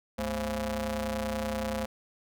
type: ring-modulated tone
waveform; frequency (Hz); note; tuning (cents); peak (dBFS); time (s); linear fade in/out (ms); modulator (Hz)
sawtooth; 154.5; D#3; -12; -23; 0.18-1.86; 10; 371
effects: none